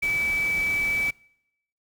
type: tone in noise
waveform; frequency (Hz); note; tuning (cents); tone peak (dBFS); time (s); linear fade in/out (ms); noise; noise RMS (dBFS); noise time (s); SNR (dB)
sine; 2300; D7; -37; -22; 0.02-1.11; 10; pink; -38; 0.02-1.11; +13
effects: noise-tail reverb RT60 0.8 s tail -25 dB re dry